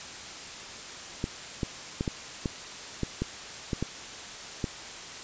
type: clicks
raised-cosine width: 3 ms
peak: -15 dBFS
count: 10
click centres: 1.241 / 1.632 / 2.009 / 2.078 / 2.458 / 3.033 / 3.22 / 3.732 / 3.826 / 4.642 s
effects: white hiss -41 dBFS RMS until 5.23 s + resampled to 16000 Hz